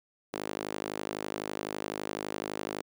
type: tone with high-pass filter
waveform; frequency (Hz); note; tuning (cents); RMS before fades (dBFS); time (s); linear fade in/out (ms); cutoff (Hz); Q
sawtooth; 51.91; G#1; 0; -37; 0.33-2.82; 10; 350; 1.4
effects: none